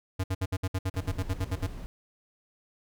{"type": "tone bursts", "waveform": "square", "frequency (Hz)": 94.1, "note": "F#2", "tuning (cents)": 30, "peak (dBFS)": -27, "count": 14, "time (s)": [0.19, 1.669], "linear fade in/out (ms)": 10, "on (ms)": 49, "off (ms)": 61}
{"type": "noise", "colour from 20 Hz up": "brown", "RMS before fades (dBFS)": -39, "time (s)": [0.94, 1.86], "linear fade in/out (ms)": 0}
{"effects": []}